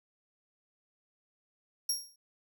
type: tone with exponential decay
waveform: 25% pulse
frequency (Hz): 5588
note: F8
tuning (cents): 0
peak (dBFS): -21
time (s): 1.89-2.16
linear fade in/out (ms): 5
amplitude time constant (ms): 58
effects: none